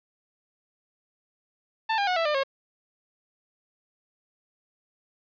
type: tone with pitch steps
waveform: sawtooth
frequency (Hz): 888 / 804.9 / 729.7 / 661.4 / 599.6 / 543.5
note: A5 / G5 / F#5 / E5 / D5 / C#5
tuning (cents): +16 / +46 / -24 / +6 / +36 / -34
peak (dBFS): -19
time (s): 1.89-2.436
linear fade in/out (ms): 10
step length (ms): 91
effects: resampled to 11025 Hz + 9-bit